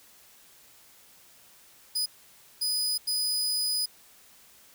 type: tone bursts at uneven times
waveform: sawtooth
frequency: 4978 Hz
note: D#8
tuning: in tune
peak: -23 dBFS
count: 3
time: 1.95-2.06 / 2.61-2.98 / 3.07-3.86 s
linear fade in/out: 10 ms
effects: white hiss -56 dBFS RMS until 4.74 s